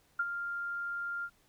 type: tone with ADSR envelope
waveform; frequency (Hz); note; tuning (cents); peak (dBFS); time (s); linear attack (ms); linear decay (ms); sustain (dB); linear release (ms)
sine; 1396.9; F6; 0; -26; 0.19-1.3; 7; 43; -8; 60
effects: pink hiss -68 dBFS RMS until 1.48 s